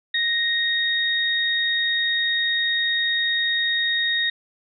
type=tone pair together; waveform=sine; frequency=1870 / 3725 Hz; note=A#6 / A#7; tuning=+5 / -2 cents; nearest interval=octave; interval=1193 cents; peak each=-22 dBFS; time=0.14-4.3 s; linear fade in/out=5 ms; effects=none